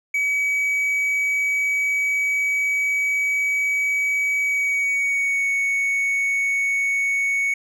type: tone with pitch glide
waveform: triangle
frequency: 2274 to 2223 Hz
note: C#7 to C#7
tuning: +44 to +4 cents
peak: -17 dBFS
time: 0.14-7.54 s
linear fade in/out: 5 ms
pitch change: -40 cents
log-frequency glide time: 4.41-5.49 s
effects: none